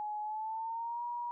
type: tone with pitch glide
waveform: sine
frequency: 843 to 957.2 Hz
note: G#5 to A#5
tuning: +26 to +46 cents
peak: -35 dBFS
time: 0-1.31 s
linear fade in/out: 0 ms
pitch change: +220 cents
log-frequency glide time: 0.21-1.04 s
effects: none